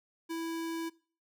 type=tone; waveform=square; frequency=329.6 Hz; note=E4; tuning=in tune; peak=-35 dBFS; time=0.29-0.9 s; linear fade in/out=20 ms; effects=noise-tail reverb RT60 0.4 s tail -21 dB re dry